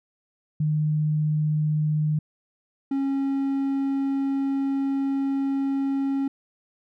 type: tone pair in turn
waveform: sine / triangle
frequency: 152.6 / 273.6 Hz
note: D#3 / C#4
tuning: -33 / -23 cents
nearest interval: minor seventh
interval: 1010 cents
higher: second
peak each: -20 dBFS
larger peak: neither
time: 0.6-2.19 / 2.91-6.28 s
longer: second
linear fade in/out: 5 ms
effects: none